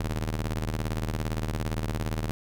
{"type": "ring-modulated tone", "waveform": "sawtooth", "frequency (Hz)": 77.78, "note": "D#2", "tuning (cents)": 0, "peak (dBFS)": -21, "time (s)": [0, 2.31], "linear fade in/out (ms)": 0, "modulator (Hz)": 30.2, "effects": []}